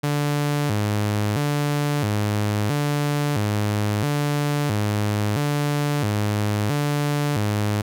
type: tone with vibrato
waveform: sawtooth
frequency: 123.47 Hz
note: B2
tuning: in tune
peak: -16 dBFS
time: 0.03-7.82 s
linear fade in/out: 10 ms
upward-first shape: square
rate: 0.75 Hz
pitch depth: 290 cents each way
effects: none